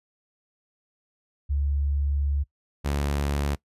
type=tone pair in turn; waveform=sine / sawtooth; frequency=71 / 71.41 Hz; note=C#2 / D2; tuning=+42 / -48 cents; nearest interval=unison; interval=10 cents; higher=second; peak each=-22 / -20 dBFS; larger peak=second; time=1.49-2.44 / 2.84-3.56 s; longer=first; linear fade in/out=20 ms; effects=noise-tail reverb RT60 0.1 s tail -21 dB re dry + resampled to 32000 Hz